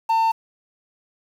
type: tone with quantisation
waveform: triangle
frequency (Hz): 900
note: A5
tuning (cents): +39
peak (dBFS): -14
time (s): 0.09-0.32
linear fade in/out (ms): 10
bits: 7
effects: none